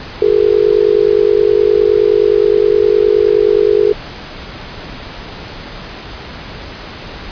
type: tone with amplitude modulation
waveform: sine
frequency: 418.5 Hz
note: G#4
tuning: 13 cents sharp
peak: -3 dBFS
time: 0.22-3.93 s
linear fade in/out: 2 ms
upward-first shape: sine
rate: 49.6 Hz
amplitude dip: 100%
effects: pink hiss -29 dBFS RMS until 7.31 s + resampled to 11025 Hz